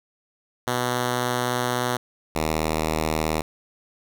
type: tone pair in turn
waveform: 5% pulse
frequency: 123.47 / 78.59 Hz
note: B2 / D#2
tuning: 0 / +18 cents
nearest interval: minor sixth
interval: 782 cents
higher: first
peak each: -11 dBFS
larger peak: neither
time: 0.67-1.97 / 2.35-3.42 s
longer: first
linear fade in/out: 5 ms
effects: none